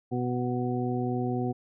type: harmonic tone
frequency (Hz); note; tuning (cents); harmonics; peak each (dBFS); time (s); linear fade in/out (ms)
123.7; B2; +3; 1 / 2 / 3 / 4 / 6; -31 / -30 / -33 / -39 / -36; 0.11-1.53; 20
effects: none